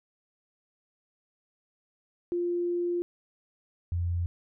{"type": "tone pair in turn", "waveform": "sine", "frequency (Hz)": [349.2, 86.75], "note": ["F4", "F2"], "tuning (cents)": [0, -11], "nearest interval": "2 octaves", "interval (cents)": 2411, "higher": "first", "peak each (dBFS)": -26, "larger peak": "neither", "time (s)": [[2.32, 3.02], [3.92, 4.26]], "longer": "first", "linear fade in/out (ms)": 0, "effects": []}